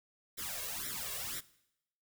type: noise with flanger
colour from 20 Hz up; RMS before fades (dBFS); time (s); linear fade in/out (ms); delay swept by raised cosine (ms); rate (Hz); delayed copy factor
white; -40; 0.37-1.41; 20; 0.54 to 1.84; 2; +0.95
effects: noise-tail reverb RT60 0.8 s tail -19 dB re dry